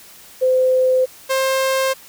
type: tone pair in turn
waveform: sine / sawtooth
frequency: 514 / 530.3 Hz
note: C5 / C5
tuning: -31 / +23 cents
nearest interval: minor second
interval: 54 cents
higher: second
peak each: -12 dBFS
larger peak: neither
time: 0.41-1.06 / 1.29-1.94 s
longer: neither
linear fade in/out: 20 ms
effects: white hiss -43 dBFS RMS until 2.08 s